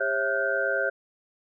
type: tone cluster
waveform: sine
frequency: 401.9 / 543 / 658 / 1435 / 1544 Hz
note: G4 / C#5 / E5 / F6 / G6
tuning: +43 / -36 / -3 / +47 / -27 cents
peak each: -33 / -28 / -31 / -30 / -28 dBFS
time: 0-0.9 s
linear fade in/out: 10 ms
effects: none